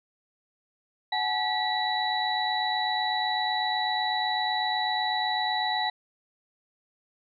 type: tone cluster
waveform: sine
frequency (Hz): 743 / 851 / 1945 / 3931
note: F#5 / G#5 / B6 / B7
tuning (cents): +7 / +42 / -27 / -9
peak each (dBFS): -31 / -29 / -32 / -30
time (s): 1.12-5.9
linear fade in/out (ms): 5
effects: none